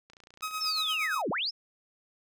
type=click train; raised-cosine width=0.2 ms; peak=-35 dBFS; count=17; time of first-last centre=0.1-0.648 s; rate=29.2 Hz
type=tone with tremolo; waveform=sawtooth; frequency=1267 Hz; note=D#6; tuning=31 cents sharp; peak=-27 dBFS; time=0.42-1.22 s; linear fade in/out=10 ms; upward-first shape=sine; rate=8.6 Hz; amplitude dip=65%
type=linear two-way sweep; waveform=sine; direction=down then up; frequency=5480 to 150 to 5480 Hz; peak=-28 dBFS; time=0.6-1.51 s; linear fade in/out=20 ms; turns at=1.3 s
effects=none